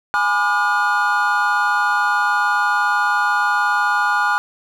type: chord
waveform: triangle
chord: G# diminished seventh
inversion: none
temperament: just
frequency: 830.6 / 996.7 / 1196.1 / 1435.3 Hz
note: G#5 / B5 / D6 / F6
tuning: 0 / +16 / +31 / +47 cents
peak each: -19 / -22 / -20 / -16 dBFS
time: 0.14-4.38 s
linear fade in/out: 0 ms
effects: none